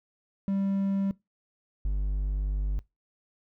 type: tone pair in turn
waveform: triangle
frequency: 196 / 49.54 Hz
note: G3 / G1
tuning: 0 / +19 cents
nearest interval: 2 octaves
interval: 2381 cents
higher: first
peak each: -23 dBFS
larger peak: neither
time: 0.48-1.11 / 1.85-2.79 s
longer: second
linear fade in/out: 0 ms
effects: noise-tail reverb RT60 0.2 s tail -21 dB re dry